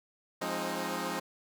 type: chord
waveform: 10% pulse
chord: F minor seventh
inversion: none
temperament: equal with one note detuned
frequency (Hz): 174.61 / 207.7 / 265.7 / 311.1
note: F3 / Ab3 / C4 / Eb4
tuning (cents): 0 / 0 / +27 / 0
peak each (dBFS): -30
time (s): 0.41-1.2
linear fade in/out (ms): 10
effects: none